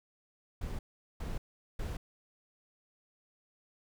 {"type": "noise bursts", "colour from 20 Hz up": "brown", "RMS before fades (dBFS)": -37, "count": 3, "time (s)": [0.61, 1.97], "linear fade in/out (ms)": 5, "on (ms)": 180, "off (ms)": 410, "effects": []}